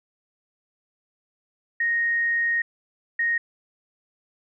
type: tone bursts at uneven times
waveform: sine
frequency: 1864.7 Hz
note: A#6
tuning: in tune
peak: -20 dBFS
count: 2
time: 1.8-2.62 / 3.19-3.38 s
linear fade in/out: 5 ms
effects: none